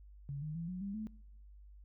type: tone with pitch steps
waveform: sine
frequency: 140.5 / 153.22 / 167.08 / 182.21 / 198.7 / 216.7 Hz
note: C#3 / D#3 / E3 / F#3 / G3 / A3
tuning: +24 / -26 / +24 / -26 / +24 / -26 cents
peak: -38 dBFS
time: 0.29-1.07 s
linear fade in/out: 0 ms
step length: 130 ms
effects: noise-tail reverb RT60 0.8 s tail -24 dB re dry + added 50 Hz sine -53 dBFS peak until 1.84 s